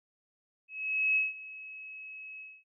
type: tone with ADSR envelope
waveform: sine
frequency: 2570 Hz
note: E7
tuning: 45 cents flat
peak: -23 dBFS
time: 0.68-2.64 s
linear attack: 480 ms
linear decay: 170 ms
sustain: -19 dB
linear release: 240 ms
effects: none